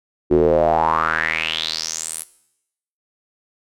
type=tone with band-pass filter sweep; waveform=square; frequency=40.1 Hz; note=E1; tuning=47 cents flat; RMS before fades=-19 dBFS; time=0.3-2.24 s; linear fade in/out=20 ms; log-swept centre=340 to 11000 Hz; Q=6.6; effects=noise-tail reverb RT60 0.8 s tail -18 dB re dry